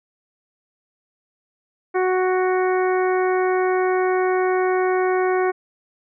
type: harmonic tone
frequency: 370 Hz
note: F#4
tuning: in tune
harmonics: 1 / 2 / 3 / 4 / 5 / 6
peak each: -18 / -24 / -28 / -30 / -32 / -34 dBFS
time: 1.94-5.52 s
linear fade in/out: 20 ms
effects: none